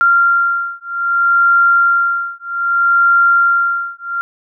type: beating tone pair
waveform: sine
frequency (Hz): 1385 / 1385.63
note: F6 / F6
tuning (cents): -15 / -14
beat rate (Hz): 0.63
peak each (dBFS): -13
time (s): 0.01-4.21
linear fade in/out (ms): 0
effects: none